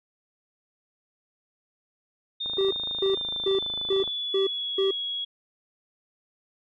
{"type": "tone with pitch glide", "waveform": "sine", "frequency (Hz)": [3651, 3329], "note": ["A#7", "G#7"], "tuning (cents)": [-37, 3], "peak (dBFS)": -28, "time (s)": [2.4, 5.25], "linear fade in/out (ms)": 10, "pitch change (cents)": -160, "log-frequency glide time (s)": [2.9, 4.84]}
{"type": "click train", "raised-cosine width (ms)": 1, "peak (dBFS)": -27, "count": 44, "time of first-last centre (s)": [2.46, 4.077], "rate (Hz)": 26.6}
{"type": "tone bursts", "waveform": "triangle", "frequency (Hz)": 388.1, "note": "G4", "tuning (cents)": -17, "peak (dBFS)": -19, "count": 6, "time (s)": [2.58, 4.91], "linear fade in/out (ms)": 5, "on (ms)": 130, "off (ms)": 310}
{"effects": []}